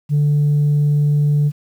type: tone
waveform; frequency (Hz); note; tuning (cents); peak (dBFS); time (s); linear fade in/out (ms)
sine; 146.83; D3; 0; -10; 0.09-1.52; 50
effects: tanh soft clip ceiling -10 dBFS + 8-bit